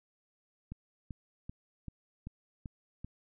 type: click train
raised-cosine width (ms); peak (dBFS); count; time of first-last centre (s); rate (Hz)
5; -29; 7; 0.72-3.046; 2.58
effects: none